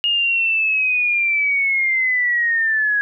sine linear sweep, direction down, 2857 to 1653 Hz, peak -15 dBFS, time 0.04-3.01 s, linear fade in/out 0 ms, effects none

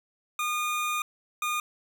25% pulse tone bursts at uneven times, 1220 Hz, D#6, 34 cents flat, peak -23 dBFS, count 2, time 0.39-1.02 / 1.42-1.6 s, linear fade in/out 2 ms, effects none

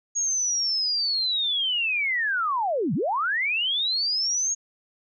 sine linear two-way sweep, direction down then up, 6645 to 131.6 to 6645 Hz, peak -22 dBFS, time 0.15-4.55 s, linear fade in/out 20 ms, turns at 2.94 s, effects none

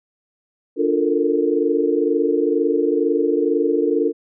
sine chord, Bb major seventh, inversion first, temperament equal with one note detuned, 293.7 / 349.2 / 440 / 462.1 Hz, D4 / F4 / A4 / Bb4, 0 / 0 / 0 / -15 cents, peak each -21 dBFS, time 0.76-4.13 s, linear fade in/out 50 ms, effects none

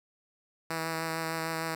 5% pulse tone with vibrato, 162.4 Hz, E3, 26 cents flat, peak -20 dBFS, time 0.7-1.75 s, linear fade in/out 5 ms, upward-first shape sine, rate 6.6 Hz, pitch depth 13 cents each way, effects none

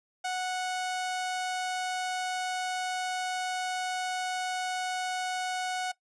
sawtooth tone, 737 Hz, F#5, 7 cents flat, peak -26 dBFS, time 0.24-5.92 s, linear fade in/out 10 ms, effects noise-tail reverb RT60 0.1 s tail -18 dB re dry + resampled to 22050 Hz

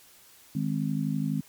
harmonic tone, 52 Hz, G#1, 3 cents sharp, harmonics 3 / 4 / 5, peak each -29 / -30 / -31 dBFS, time 0.55-1.41 s, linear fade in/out 5 ms, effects white hiss -55 dBFS RMS until 1.48 s + MP3 96 kbps

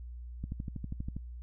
click train, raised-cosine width 5 ms, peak -25 dBFS, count 10, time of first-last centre 0.44-1.166 s, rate 12.4 Hz, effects noise-tail reverb RT60 0.1 s tail -25 dB re dry + added 60 Hz sine -41 dBFS peak until 1.42 s

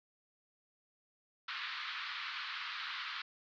pink band-pass noise, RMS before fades -42 dBFS, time 1.48-3.22 s, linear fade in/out 5 ms, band 1100 to 4400 Hz, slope 48 dB/octave, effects none

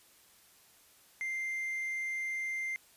sine tone with hard clipping, 2093 Hz, C7, in tune, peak -34 dBFS, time 1.21-2.76 s, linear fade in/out 0 ms, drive 2 dB, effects white hiss -62 dBFS RMS until 2.96 s + resampled to 32000 Hz

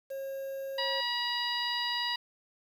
triangle tone, 542 Hz, C#5, 39 cents flat, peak -33 dBFS, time 0.1-1.01 s, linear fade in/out 10 ms
harmonic tone, 963 Hz, B5, 44 cents flat, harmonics 1 / 2 / 3 / 4 / 5, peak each -36 / -36 / -36 / -36 / -36 dBFS, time 0.78-2.16 s, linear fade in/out 5 ms
effects 9-bit

